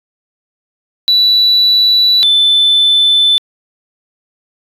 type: tone pair in turn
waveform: sine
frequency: 3951 / 3520 Hz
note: B7 / A7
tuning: 0 / 0 cents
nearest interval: major second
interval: 200 cents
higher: first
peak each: -5 dBFS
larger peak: neither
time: 1.08-2.23 / 2.23-3.38 s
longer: neither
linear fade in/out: 0 ms
effects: tanh soft clip ceiling -3 dBFS